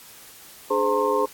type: tone cluster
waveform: sine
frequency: 294 / 419.8 / 517 / 912 / 1064 Hz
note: D4 / G#4 / C5 / A#5 / C6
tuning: +2 / +19 / -21 / -38 / +29 cents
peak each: -31 / -23 / -24 / -27 / -25 dBFS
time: 0.7-1.26 s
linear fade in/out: 10 ms
effects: white hiss -46 dBFS RMS until 1.33 s + AAC 64 kbps